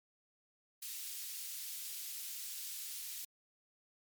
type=high-pass noise; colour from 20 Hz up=white; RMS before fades=-44 dBFS; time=0.82-3.25 s; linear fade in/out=5 ms; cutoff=3200 Hz; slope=12 dB/octave; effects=MP3 96 kbps